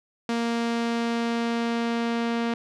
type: tone with low-pass filter sweep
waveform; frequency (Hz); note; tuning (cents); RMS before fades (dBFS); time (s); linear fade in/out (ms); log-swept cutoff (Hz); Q
sawtooth; 233.1; A#3; 0; -26; 0.29-2.54; 2; 5800 to 3800; 0.8
effects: none